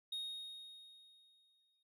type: tone with exponential decay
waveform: triangle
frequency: 3729 Hz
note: A#7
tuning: in tune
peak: -37 dBFS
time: 0.12-1.83 s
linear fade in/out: 5 ms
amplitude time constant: 370 ms
effects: none